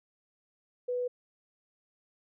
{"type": "tone", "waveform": "sine", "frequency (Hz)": 493.9, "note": "B4", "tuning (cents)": 0, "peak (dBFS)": -29, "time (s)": [0.88, 1.08], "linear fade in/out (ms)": 10, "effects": []}